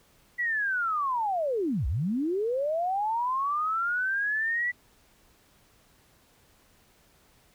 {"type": "linear two-way sweep", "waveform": "sine", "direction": "down then up", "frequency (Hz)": [1975.5, 53.7, 1975.5], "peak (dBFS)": -25, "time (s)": [0.38, 4.72], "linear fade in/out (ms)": 20, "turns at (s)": 1.87, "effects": ["pink hiss -62 dBFS RMS until 7.54 s"]}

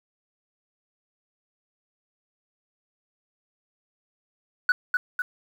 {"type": "tone with echo", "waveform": "sine", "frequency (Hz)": 1480, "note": "F#6", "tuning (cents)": 0, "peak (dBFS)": -13, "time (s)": [4.69, 4.72], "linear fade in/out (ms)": 2, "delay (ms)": 250, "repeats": 2, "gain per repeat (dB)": -5, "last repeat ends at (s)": 5.22, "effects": ["tanh soft clip ceiling -15 dBFS", "8-bit"]}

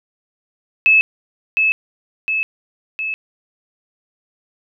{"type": "tone with echo", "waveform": "sine", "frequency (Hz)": 2600, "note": "E7", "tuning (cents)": -24, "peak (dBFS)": -8, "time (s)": [0.86, 1.01], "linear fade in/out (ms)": 0, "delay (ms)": 710, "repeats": 3, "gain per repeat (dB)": -4, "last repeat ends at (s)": 3.14, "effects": []}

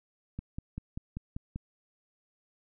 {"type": "click train", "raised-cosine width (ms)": 5, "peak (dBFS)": -24, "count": 7, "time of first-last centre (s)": [0.39, 1.56], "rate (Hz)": 5.13, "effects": []}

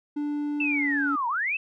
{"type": "tone with pitch glide", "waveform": "triangle", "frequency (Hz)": [293.5, 285.3], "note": ["D4", "C#4"], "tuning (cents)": [-1, 50], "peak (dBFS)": -24, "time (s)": [0.16, 1.16], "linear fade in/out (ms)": 10, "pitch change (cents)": -49, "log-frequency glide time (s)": [0.61, 0.88]}
{"type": "linear two-way sweep", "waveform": "sine", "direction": "down then up", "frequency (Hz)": [2695, 908, 2695], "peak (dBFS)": -24, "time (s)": [0.6, 1.57], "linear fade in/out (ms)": 5, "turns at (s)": 1.28}
{"effects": []}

